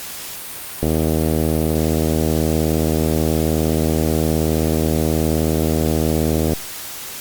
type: click train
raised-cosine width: 2 ms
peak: -5 dBFS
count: 451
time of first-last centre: 0.83-6.533 s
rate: 78.9 Hz
effects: white hiss -31 dBFS RMS until 7.2 s + Opus 48 kbps